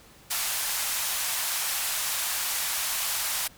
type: band-pass noise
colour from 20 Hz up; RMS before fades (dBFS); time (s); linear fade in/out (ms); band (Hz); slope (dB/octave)
white; -29; 0.3-3.48; 10; 690 to 15000; 24
effects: pink hiss -53 dBFS RMS until 3.57 s